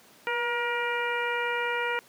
harmonic tone with a mistuned harmonic, 474.6 Hz, A#4, 31 cents sharp, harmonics 1 / 2 / 3 / 4 / 5 / 6, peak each -32 / -32 / -32 / -34 / -34 / -40 dBFS, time 0.27-1.99 s, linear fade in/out 0 ms, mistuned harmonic 1, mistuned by +30 cents, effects pink hiss -55 dBFS RMS until 2.08 s + high-pass 200 Hz 12 dB/octave

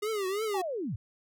square tone with vibrato, 406.5 Hz, G#4, 37 cents flat, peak -30 dBFS, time 0.02-0.62 s, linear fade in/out 10 ms, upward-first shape triangle, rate 3 Hz, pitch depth 180 cents each way
sine linear sweep, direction down, 864 to 80.7 Hz, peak -31 dBFS, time 0.54-0.96 s, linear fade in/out 5 ms
effects none

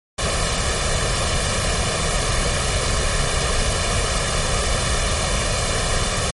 pink noise with comb filter, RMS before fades -20 dBFS, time 0.18-6.31 s, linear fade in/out 10 ms, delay 1.7 ms, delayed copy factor +0.7, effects MP3 48 kbps

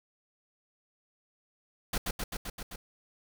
pink noise with echo, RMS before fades -30 dBFS, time 1.93-1.98 s, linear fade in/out 5 ms, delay 130 ms, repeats 6, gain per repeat -2 dB, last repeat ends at 2.76 s, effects none

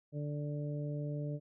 harmonic tone, 146.83 Hz, D3, in tune, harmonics 1 / 2 / 3 / 4, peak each -36 / -44 / -47 / -46 dBFS, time 0.12-1.4 s, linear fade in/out 50 ms, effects none

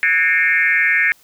sine tone with frequency modulation, 1975.5 Hz, B6, in tune, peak -12 dBFS, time 0.03-1.12 s, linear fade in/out 0 ms, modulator 165 Hz, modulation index 2.3, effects white hiss -52 dBFS RMS until 1.23 s

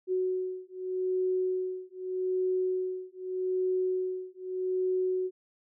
sine beating tone pair, 370 / 370.82 Hz, F#4 / F#4, 0 / +4 cents, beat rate 0.82 Hz, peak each -31 dBFS, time 0.07-5.31 s, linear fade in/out 50 ms, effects none

